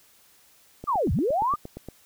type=click train; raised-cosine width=2 ms; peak=-23 dBFS; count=10; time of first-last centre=0.84-1.887 s; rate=8.6 Hz
type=linear two-way sweep; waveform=sine; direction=down then up; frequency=1244.5 to 58.27 to 1244.5 Hz; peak=-21 dBFS; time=0.87-1.56 s; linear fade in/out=20 ms; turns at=1.12 s
effects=white hiss -58 dBFS RMS until 2.05 s